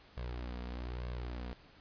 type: tone with flanger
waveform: sawtooth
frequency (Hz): 60.7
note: B1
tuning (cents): -29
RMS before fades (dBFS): -41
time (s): 0.17-1.53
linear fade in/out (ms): 0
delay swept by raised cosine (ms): 1.8 to 4.3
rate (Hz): 1.1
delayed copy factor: +0.6
effects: pink hiss -60 dBFS RMS until 1.8 s + resampled to 11025 Hz